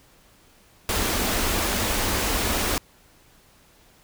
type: band-stop noise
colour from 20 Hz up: pink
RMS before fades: -24 dBFS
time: 0.89-2.78 s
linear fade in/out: 2 ms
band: 110 to 180 Hz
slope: 96 dB/octave
effects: pink hiss -56 dBFS RMS until 4.03 s